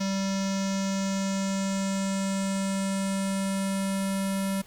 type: tone with low-pass filter sweep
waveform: square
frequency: 194.4 Hz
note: G3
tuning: 14 cents flat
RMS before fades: -28 dBFS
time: 0-4.62 s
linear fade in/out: 10 ms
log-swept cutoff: 5800 to 11000 Hz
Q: 3.4
effects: pink hiss -53 dBFS RMS until 4.66 s